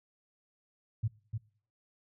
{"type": "tone with echo", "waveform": "sine", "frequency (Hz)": 110, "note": "A2", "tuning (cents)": 0, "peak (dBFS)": -27, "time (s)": [1.03, 1.08], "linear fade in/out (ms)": 10, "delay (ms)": 300, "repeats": 1, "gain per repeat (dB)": -5, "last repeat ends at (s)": 1.38, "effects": ["noise-tail reverb RT60 0.5 s tail -23 dB re dry"]}